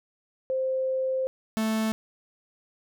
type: tone pair in turn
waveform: sine / 45% pulse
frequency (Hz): 523.3 / 220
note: C5 / A3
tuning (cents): 0 / 0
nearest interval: octave + minor third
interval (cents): 1500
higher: first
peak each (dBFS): -24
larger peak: neither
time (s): 0.5-1.27 / 1.57-1.92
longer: first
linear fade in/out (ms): 0
effects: none